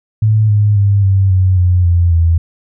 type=tone with pitch steps; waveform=sine; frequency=108.3 / 104.31 / 100.47 / 96.76 / 93.2 / 89.76 / 86.46 / 83.27 Hz; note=A2 / G#2 / G2 / G2 / F#2 / F2 / F2 / E2; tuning=-27 / +8 / +43 / -22 / +13 / +48 / -17 / +18 cents; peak=-7 dBFS; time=0.22-2.38 s; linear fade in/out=5 ms; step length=270 ms; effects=none